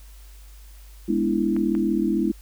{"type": "chord", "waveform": "sine", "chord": "E dominant seventh", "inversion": "first", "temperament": "equal", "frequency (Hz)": [207.7, 246.9, 293.7, 329.6], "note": ["G#3", "B3", "D4", "E4"], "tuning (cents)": [0, 0, 0, 0], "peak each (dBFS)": [-24, -27, -27, -23], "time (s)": [1.08, 2.32], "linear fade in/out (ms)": 10}
{"type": "clicks", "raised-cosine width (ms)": 0.5, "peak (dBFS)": -23, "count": 2, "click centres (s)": [1.565, 1.751]}
{"effects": ["added 50 Hz sine -42 dBFS peak until 2.41 s", "white hiss -54 dBFS RMS until 2.41 s"]}